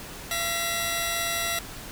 10% pulse tone pair together, 680 / 1927.6 Hz, F5 / B6, -46 / -43 cents, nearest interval octave + tritone, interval 1803 cents, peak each -20 dBFS, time 0.31-1.59 s, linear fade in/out 2 ms, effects pink hiss -40 dBFS RMS until 1.91 s

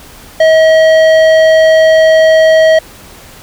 sine tone with tanh clipping, 638 Hz, D#5, 43 cents sharp, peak -5 dBFS, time 0.4-2.79 s, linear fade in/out 5 ms, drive 13 dB, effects pink hiss -35 dBFS RMS until 3.42 s

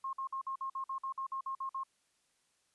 sine tone bursts, 1072 Hz, C6, 42 cents sharp, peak -35 dBFS, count 13, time 0.04-1.835 s, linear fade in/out 5 ms, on 91 ms, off 51 ms, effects white hiss -75 dBFS RMS until 2.74 s + resampled to 24000 Hz

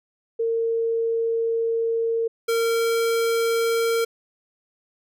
sine / square tone pair in turn, 457.2 / 459.4 Hz, A#4 / A#4, -34 / -25 cents, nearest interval unison, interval 9 cents, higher second, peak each -20 dBFS, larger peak neither, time 0.39-2.28 / 2.48-4.05 s, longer first, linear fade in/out 10 ms, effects none

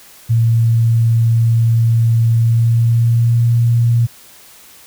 sine tone with pitch glide, 114.9 to 117.65 Hz, A#2 to A#2, -25 to +16 cents, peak -9 dBFS, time 0.29-4.07 s, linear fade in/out 20 ms, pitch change +41 cents, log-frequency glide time 2.34-3.47 s, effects white hiss -42 dBFS RMS until 4.86 s

